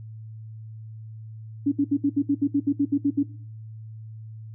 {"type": "tone bursts", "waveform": "sine", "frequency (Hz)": 283.7, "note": "C#4", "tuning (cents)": 40, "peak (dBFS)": -17, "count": 13, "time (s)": [1.66, 3.232], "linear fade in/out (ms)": 10, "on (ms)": 60, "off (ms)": 66, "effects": ["noise-tail reverb RT60 0.5 s tail -18 dB re dry", "added 110 Hz sine -37 dBFS peak until 4.54 s"]}